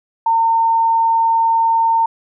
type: tone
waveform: sine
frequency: 910 Hz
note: A#5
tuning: 42 cents flat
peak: -11 dBFS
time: 0.26-2.06 s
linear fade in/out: 5 ms
effects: none